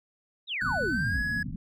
sine exponential sweep, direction down, 3969 to 38.89 Hz, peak -29 dBFS, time 0.47-1.26 s, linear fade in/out 50 ms
triangle tone with pitch glide, 1487 to 1678.8 Hz, F#6 to G#6, +8 to +18 cents, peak -26 dBFS, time 0.61-1.43 s, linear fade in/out 5 ms, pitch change +210 cents, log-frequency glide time 0.86-1.19 s
white low-pass noise, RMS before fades -36 dBFS, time 0.62-1.56 s, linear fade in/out 2 ms, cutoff 260 Hz, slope 96 dB/octave
effects none

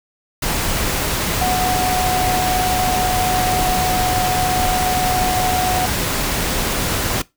sine tone in noise, 735 Hz, F#5, 12 cents flat, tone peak -17 dBFS, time 1.41-5.86 s, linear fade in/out 5 ms, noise pink, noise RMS -20 dBFS, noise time 0.42-7.22 s, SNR 0 dB, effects noise-tail reverb RT60 0.2 s tail -20 dB re dry

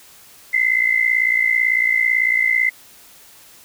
sine tone pair together, 2028 / 2086 Hz, B6 / C7, +45 / -6 cents, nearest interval unison, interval 49 cents, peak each -17 dBFS, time 0.53-2.7 s, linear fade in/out 10 ms, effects white hiss -46 dBFS RMS until 3.64 s

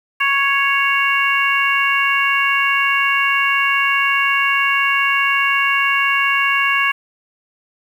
harmonic tone, 554.4 Hz, C#5, in tune, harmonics 2 / 3 / 4 / 5, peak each -19 / -19 / -19 / -19 dBFS, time 0.2-6.92 s, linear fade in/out 10 ms, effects 7-bit

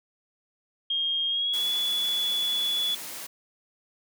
sine tone with pitch glide, 3233 to 3421 Hz, G#7 to A7, -47 to -49 cents, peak -24 dBFS, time 0.9-2.95 s, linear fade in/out 5 ms, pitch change +98 cents, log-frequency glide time 1.28-1.7 s
white high-pass noise, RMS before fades -38 dBFS, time 1.53-3.27 s, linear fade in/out 10 ms, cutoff 130 Hz, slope 48 dB/octave
effects none

